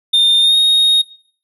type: tone with pitch glide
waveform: triangle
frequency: 3626 to 3728 Hz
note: A#7 to A#7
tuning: -49 to -1 cents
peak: -7 dBFS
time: 0.13-1.02 s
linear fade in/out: 10 ms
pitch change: +48 cents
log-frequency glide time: 0.4-0.56 s
effects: noise-tail reverb RT60 0.6 s tail -22 dB re dry